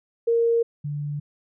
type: tone pair in turn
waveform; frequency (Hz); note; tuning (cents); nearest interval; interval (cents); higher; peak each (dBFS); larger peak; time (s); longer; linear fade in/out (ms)
sine; 464.3 / 146.25; A#4 / D3; -7 / -7; octave + minor sixth; 2000; first; -17 / -26; first; 0.27-0.63 / 0.84-1.2; neither; 10
effects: none